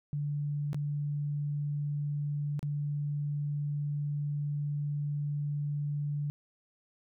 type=tone with dropouts; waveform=sine; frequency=145.9 Hz; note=D3; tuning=11 cents flat; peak=-30 dBFS; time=0.13-6.3 s; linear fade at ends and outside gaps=0 ms; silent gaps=0.731-0.745 / 2.593-2.629 s; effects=none